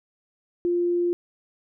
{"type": "tone", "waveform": "sine", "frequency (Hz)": 349.2, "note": "F4", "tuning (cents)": 0, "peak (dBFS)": -20, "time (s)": [0.65, 1.13], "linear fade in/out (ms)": 0, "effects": []}